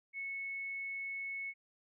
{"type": "tone", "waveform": "sine", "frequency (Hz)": 2202, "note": "C#7", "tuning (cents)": -12, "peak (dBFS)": -38, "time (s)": [0.13, 1.54], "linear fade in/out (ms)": 50, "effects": []}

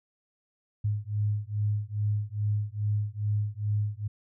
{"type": "beating tone pair", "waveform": "sine", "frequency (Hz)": [103.4, 105.8], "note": ["G#2", "G#2"], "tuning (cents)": [-7, 33], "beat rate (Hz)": 2.4, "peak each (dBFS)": [-29, -29], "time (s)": [0.84, 4.08], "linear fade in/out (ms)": 10, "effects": []}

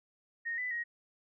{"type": "tone with pitch steps", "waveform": "sine", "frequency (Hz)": [1857, 1995, 1885], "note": ["A#6", "B6", "A#6"], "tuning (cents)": [-7, 17, 19], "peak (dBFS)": -33, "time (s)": [0.45, 0.84], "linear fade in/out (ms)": 20, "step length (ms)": 130, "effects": []}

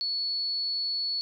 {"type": "tone", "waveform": "sine", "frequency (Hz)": 4411, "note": "C#8", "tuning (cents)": -9, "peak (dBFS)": -27, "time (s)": [0.01, 1.21], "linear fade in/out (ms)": 0, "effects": []}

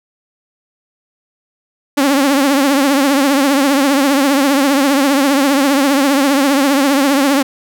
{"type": "tone with vibrato", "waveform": "sawtooth", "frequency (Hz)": 277.2, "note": "C#4", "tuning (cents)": 0, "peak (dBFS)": -6, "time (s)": [1.97, 7.43], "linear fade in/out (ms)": 10, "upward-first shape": "triangle", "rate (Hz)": 15, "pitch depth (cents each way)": 110, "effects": []}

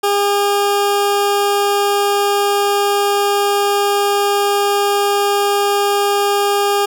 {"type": "tone", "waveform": "20% pulse", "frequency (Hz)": 405.1, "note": "G#4", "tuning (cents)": -43, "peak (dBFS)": -8, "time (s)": [0.03, 6.86], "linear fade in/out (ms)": 10, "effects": []}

